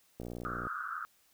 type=click train; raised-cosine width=2 ms; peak=-28 dBFS; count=29; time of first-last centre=0.2-0.669 s; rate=59.7 Hz
type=band-pass noise; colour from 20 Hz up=pink; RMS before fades=-39 dBFS; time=0.45-1.05 s; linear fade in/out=0 ms; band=1200 to 1500 Hz; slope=96 dB/octave
effects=white hiss -68 dBFS RMS until 1.33 s